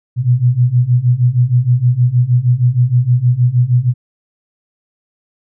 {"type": "beating tone pair", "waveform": "sine", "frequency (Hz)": [120, 126.4], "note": ["B2", "B2"], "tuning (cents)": [-49, 41], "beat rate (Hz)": 6.4, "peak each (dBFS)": [-13, -11], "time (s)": [0.16, 3.94], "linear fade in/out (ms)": 50, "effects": []}